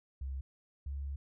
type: tone pair in turn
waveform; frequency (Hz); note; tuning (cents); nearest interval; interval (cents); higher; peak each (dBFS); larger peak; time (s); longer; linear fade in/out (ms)
sine; 66.9 / 69.68; C2 / C#2; +39 / +10; minor second; 71; second; -36 / -36; neither; 0.21-0.41 / 0.86-1.16; second; 5
effects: none